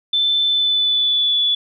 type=tone with pitch glide; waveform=sine; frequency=3529 to 3438 Hz; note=A7 to A7; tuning=+4 to -41 cents; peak=-14 dBFS; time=0.13-1.55 s; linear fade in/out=5 ms; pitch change=-45 cents; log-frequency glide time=0.45-1.41 s; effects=none